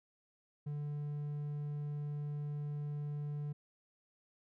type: tone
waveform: triangle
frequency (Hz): 146.83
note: D3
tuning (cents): 0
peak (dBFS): -35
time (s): 0.66-3.53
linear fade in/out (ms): 10
effects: none